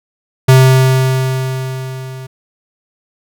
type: tone with level ramp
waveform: square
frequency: 130.81 Hz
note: C3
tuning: in tune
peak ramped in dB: -3 to -27 dBFS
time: 0.48-2.27 s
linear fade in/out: 10 ms
effects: none